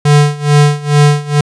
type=tone with tremolo; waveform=square; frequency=146.7 Hz; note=D3; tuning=2 cents flat; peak=-4 dBFS; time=0.05-1.41 s; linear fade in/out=5 ms; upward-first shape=sine; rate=2.3 Hz; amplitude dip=90%; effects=resampled to 22050 Hz